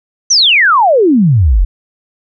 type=exponential sweep; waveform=sine; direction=down; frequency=6272 to 38.89 Hz; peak=-5 dBFS; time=0.3-1.65 s; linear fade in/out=10 ms; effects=none